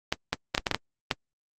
clicks, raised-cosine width 0.2 ms, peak -6 dBFS, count 8, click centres 0.125 / 0.33 / 0.549 / 0.579 / 0.668 / 0.713 / 0.746 / 1.112 s, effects Opus 24 kbps

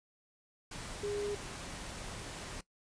sine tone in noise, 410 Hz, G#4, 22 cents flat, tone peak -34 dBFS, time 1.03-1.35 s, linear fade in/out 5 ms, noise pink, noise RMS -44 dBFS, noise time 0.71-2.61 s, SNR +7 dB, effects noise-tail reverb RT60 0.1 s tail -18 dB re dry + resampled to 22050 Hz

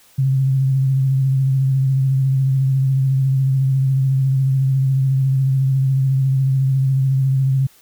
sine tone with vibrato, 133.8 Hz, C3, 39 cents sharp, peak -13 dBFS, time 0.18-7.67 s, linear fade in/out 10 ms, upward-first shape triangle, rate 14 Hz, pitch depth 36 cents each way, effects white hiss -51 dBFS RMS until 7.81 s

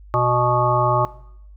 harmonic tone, 122.8 Hz, B2, 9 cents flat, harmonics 1 / 3 / 5 / 7 / 9 / 10, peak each -22 / -25 / -22 / -23 / -21 / -25 dBFS, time 0.14-1.05 s, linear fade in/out 0 ms, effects noise-tail reverb RT60 0.7 s tail -18 dB re dry + added 50 Hz sine -40 dBFS peak until 1.56 s

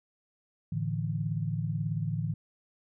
sine chord, A suspended fourth, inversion none, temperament just, 110 / 146.67 / 165 Hz, A2 / D3 / E3, 0 / -2 / +2 cents, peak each -33 dBFS, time 0.72-2.34 s, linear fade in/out 5 ms, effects none

